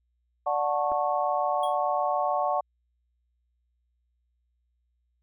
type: chord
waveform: sine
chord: D major seventh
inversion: none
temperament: just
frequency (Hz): 587.3 / 734.2 / 881 / 1101.2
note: D5 / F#5 / A5 / C#6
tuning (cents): 0 / -14 / +2 / -12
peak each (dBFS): -29 / -27 / -31 / -30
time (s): 0.46-2.61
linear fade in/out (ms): 10
type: clicks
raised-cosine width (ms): 1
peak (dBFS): -27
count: 2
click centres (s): 0.917 / 0.92
type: tone with exponential decay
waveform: square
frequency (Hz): 3300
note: G#7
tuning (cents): -12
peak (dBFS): -35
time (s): 1.63-1.78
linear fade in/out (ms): 5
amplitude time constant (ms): 32
effects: added 60 Hz sine -70 dBFS peak until 5.22 s